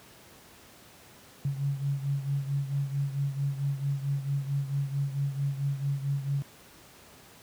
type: beating tone pair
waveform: sine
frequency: 138.59 / 143.09 Hz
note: C#3 / D3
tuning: 0 / -45 cents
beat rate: 4.5 Hz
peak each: -28 / -33 dBFS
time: 1.45-6.42 s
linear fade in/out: 0 ms
effects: pink hiss -53 dBFS RMS until 7.42 s + high-pass 80 Hz 12 dB/octave